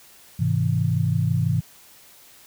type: chord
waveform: sine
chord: Ab augmented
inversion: none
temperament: just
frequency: 103.83 / 129.78 / 162.23 Hz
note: Ab2 / C3 / E3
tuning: 0 / -14 / -27 cents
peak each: -23 dBFS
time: 0.39-1.61 s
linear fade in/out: 10 ms
effects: white hiss -50 dBFS RMS until 2.46 s